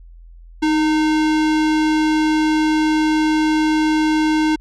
sine tone with sample-and-hold, 311.5 Hz, D#4, 2 cents sharp, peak -13 dBFS, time 0.62-4.56 s, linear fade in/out 10 ms, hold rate 1225 Hz, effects added 42 Hz sine -38 dBFS peak until 4.6 s + low-pass 5000 Hz 12 dB/octave

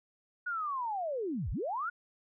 sine linear two-way sweep, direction down then up, 1476 to 35.01 to 1476 Hz, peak -32 dBFS, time 0.46-1.9 s, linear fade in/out 10 ms, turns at 1.51 s, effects none

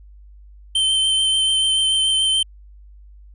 square tone with vibrato, 3101 Hz, G7, 19 cents flat, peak -16 dBFS, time 0.75-2.43 s, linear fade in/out 5 ms, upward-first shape sine, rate 6.9 Hz, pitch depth 15 cents each way, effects added 50 Hz sine -41 dBFS peak until 3.34 s + resampled to 24000 Hz

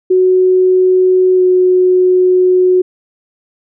sine tone with pitch glide, 370 to 366.6 Hz, F#4 to F#4, 0 to -16 cents, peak -6 dBFS, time 0.1-2.82 s, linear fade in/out 10 ms, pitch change -16 cents, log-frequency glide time 1.36-1.41 s, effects none

